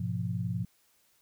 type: chord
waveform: sine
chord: F diminished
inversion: first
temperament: equal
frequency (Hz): 103.83 / 123.47 / 174.61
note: Ab2 / Cb3 / F3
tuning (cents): 0 / 0 / 0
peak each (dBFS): -34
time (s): 0-0.65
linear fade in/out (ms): 5
effects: white hiss -68 dBFS RMS until 1.21 s